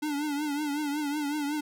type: tone with vibrato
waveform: square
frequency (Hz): 293.7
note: D4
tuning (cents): 0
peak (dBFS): -29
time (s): 0.02-1.61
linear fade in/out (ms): 10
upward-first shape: triangle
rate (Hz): 5.4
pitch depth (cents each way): 86
effects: none